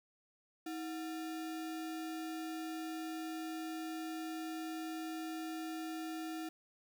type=tone with sample-and-hold; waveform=sine; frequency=319.7 Hz; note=D#4; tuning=47 cents sharp; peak=-39 dBFS; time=0.66-6.49 s; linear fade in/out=5 ms; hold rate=1050 Hz; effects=none